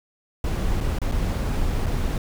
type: noise with dropouts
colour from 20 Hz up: brown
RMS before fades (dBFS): -23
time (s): 0.44-2.18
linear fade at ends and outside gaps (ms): 2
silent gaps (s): 0.805-0.809 / 0.987-1.016 / 1.115-1.12 / 1.86-1.864
effects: none